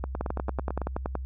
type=two click trains; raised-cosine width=1 ms; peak=-17 / -15 dBFS; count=8 / 11; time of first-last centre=0.04-0.817 / 0.21-1.153 s; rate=9.01 / 10.6 Hz; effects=added 65 Hz sine -32 dBFS peak until 1.25 s